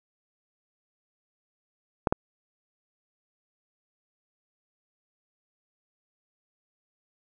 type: clicks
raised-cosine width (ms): 1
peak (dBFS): -8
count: 2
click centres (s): 2.072 / 2.125
effects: none